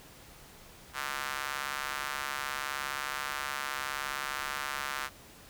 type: tone with high-pass filter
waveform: square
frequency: 69.6 Hz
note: C#2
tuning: 8 cents sharp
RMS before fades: -36 dBFS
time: 0.93-5.1 s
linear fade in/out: 50 ms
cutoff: 1300 Hz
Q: 1.8
effects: pink hiss -53 dBFS RMS until 5.49 s